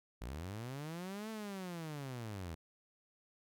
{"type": "linear two-way sweep", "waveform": "sawtooth", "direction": "up then down", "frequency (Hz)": [51.7, 223.5, 77.6], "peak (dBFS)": -38, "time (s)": [0.21, 2.55], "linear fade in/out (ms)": 10, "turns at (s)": 1.3, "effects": []}